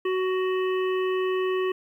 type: harmonic tone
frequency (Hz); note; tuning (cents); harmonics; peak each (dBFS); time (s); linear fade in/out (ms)
372.7; F#4; +13; 1 / 3 / 5 / 7 / 8; -23 / -33 / -37 / -40 / -41; 0.05-1.72; 5
effects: 10-bit